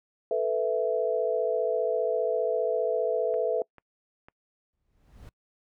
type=chord; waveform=sine; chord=A suspended second; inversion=none; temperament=just; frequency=440 / 495 / 660 Hz; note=A4 / B4 / E5; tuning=0 / +4 / +2 cents; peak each=-28 dBFS; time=0.31-3.62 s; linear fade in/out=2 ms
type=clicks; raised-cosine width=0.5 ms; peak=-34 dBFS; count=3; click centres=3.341 / 3.783 / 4.285 s
type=noise with exponential growth; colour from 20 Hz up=brown; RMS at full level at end=-43 dBFS; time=4.73-5.29 s; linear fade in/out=0 ms; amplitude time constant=120 ms
effects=noise-tail reverb RT60 0.1 s tail -25 dB re dry